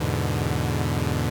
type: chord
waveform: sawtooth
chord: E dominant seventh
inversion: none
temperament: equal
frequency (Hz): 82.41 / 103.83 / 123.47 / 146.83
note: E2 / G#2 / B2 / D3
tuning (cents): 0 / 0 / 0 / 0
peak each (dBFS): -24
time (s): 0-1.3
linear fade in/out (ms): 10
effects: none